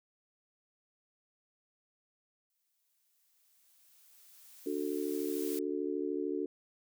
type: noise with exponential growth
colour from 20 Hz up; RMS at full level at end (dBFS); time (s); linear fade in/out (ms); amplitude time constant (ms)
blue; -42; 2.5-5.59; 1; 670
type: chord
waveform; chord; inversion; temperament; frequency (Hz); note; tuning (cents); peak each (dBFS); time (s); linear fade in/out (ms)
sine; D major; none; just; 293.7 / 367.1 / 440.5; D4 / F#4 / A4; 0 / -14 / +2; -36 / -36 / -38; 4.66-6.46; 5
effects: none